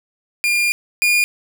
40% pulse tone pair in turn, 2408 / 2426 Hz, D7 / D#7, +43 / -44 cents, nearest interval unison, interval 13 cents, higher second, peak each -14 / -12 dBFS, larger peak second, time 0.44-0.72 / 1.02-1.24 s, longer first, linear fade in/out 0 ms, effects 7-bit

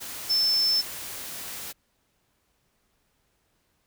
sine tone in noise, 5290 Hz, E8, 5 cents sharp, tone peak -20 dBFS, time 0.29-0.82 s, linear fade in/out 20 ms, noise white, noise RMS -37 dBFS, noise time 0-1.73 s, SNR +14 dB, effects pink hiss -71 dBFS RMS until 3.86 s

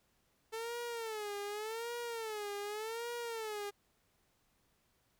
sawtooth tone with vibrato, 440 Hz, A4, in tune, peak -35 dBFS, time 0.52-3.71 s, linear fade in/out 20 ms, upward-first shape sine, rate 0.86 Hz, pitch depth 140 cents each way, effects pink hiss -75 dBFS RMS until 5.19 s

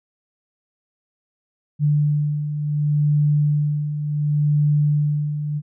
sine beating tone pair, 147.5 / 148.19 Hz, D3 / D3, +8 / +16 cents, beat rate 0.69 Hz, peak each -24 / -17 dBFS, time 1.79-5.62 s, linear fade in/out 50 ms, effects none

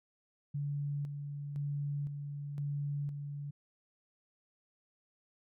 sine tone with tremolo, 143.7 Hz, D3, 37 cents flat, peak -33 dBFS, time 0.54-3.51 s, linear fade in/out 10 ms, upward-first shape square, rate 0.98 Hz, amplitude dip 45%, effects none

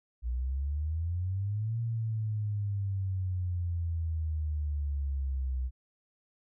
sine exponential two-way sweep, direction up then down, 58.27 to 116.4 to 62.9 Hz, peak -29 dBFS, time 0.22-5.71 s, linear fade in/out 50 ms, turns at 1.8 s, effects none

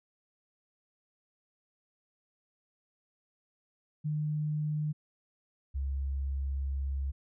sine tone pair in turn, 151.4 / 68.34 Hz, D#3 / C#2, -47 / -24 cents, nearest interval octave + major second, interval 1377 cents, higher first, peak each -29 / -30 dBFS, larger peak first, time 4.04-4.93 / 5.74-7.12 s, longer second, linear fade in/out 20 ms, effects none

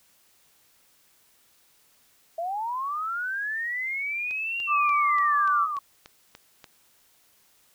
sine linear two-way sweep, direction up then down, 650 to 2794 to 1091 Hz, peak -27 dBFS, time 2.38-5.79 s, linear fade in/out 5 ms, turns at 4.61 s
click train, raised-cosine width 0.2 ms, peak -26 dBFS, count 9, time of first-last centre 4.31-6.642 s, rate 3.43 Hz
sine tone with vibrato, 1172 Hz, D6, 4 cents flat, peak -20 dBFS, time 4.67-5.68 s, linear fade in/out 50 ms, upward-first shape sine, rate 7 Hz, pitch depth 15 cents each way
effects white hiss -62 dBFS RMS until 7.74 s

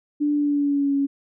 sine tone with pitch glide, 293.7 to 278.7 Hz, D4 to C#4, 0 to +9 cents, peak -18 dBFS, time 0.2-1.07 s, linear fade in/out 20 ms, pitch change -91 cents, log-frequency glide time 0.33-0.95 s, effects none

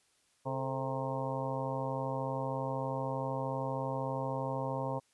harmonic tone with a mistuned harmonic, 132.8 Hz, C3, 26 cents sharp, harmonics 1 / 2 / 3 / 4 / 5 / 6 / 7 / 8, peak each -38 / -42 / -44 / -38 / -43 / -44 / -40 / -45 dBFS, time 0.45-5 s, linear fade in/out 20 ms, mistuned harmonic 3, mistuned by +150 cents, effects white hiss -71 dBFS RMS until 5.13 s + resampled to 24000 Hz

